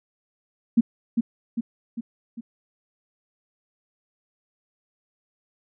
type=tone with echo; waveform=sine; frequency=231.6 Hz; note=A#3; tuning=11 cents flat; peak=-12 dBFS; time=0.77-0.81 s; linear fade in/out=10 ms; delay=400 ms; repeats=4; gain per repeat=-5 dB; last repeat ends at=2.41 s; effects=none